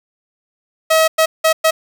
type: tone bursts at uneven times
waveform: sawtooth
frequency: 640 Hz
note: D#5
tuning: 49 cents sharp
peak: -6 dBFS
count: 4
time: 0.9-1.08 / 1.18-1.26 / 1.44-1.53 / 1.64-1.71 s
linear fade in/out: 10 ms
effects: none